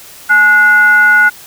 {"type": "tone with frequency modulation", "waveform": "sine", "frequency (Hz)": 1456, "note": "F#6", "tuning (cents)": -28, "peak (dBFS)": -4, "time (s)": [0.29, 1.3], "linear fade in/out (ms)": 20, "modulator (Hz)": 611, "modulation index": 0.43, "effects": ["white hiss -35 dBFS RMS until 1.46 s"]}